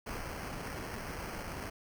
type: noise with sample-and-hold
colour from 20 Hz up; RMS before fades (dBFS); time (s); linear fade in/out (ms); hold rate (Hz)
pink; -41; 0.06-1.7; 10; 3675
effects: none